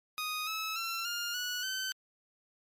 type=tone with pitch steps; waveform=15% pulse; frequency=1244.5 / 1297.3 / 1352.4 / 1409.9 / 1469.7 / 1532.2 Hz; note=D#6 / E6 / E6 / F6 / F#6 / G6; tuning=0 / -28 / +44 / +16 / -12 / -40 cents; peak=-27 dBFS; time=0.18-1.92 s; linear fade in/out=0 ms; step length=290 ms; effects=MP3 64 kbps